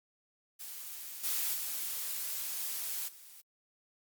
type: noise with level steps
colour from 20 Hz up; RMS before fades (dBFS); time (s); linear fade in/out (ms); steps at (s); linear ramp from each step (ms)
blue; -44 / -33 / -37 / -53; 0.59-3.42; 20; 1.23 / 1.53 / 3.07; 20
effects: Opus 48 kbps